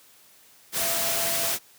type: tone in noise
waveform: sine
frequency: 672 Hz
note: E5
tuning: 33 cents sharp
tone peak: -33 dBFS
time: 0.77-1.54 s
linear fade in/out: 50 ms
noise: white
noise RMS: -26 dBFS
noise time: 0.72-1.59 s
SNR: -10 dB
effects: white hiss -55 dBFS RMS until 1.78 s + high-pass 80 Hz 12 dB/octave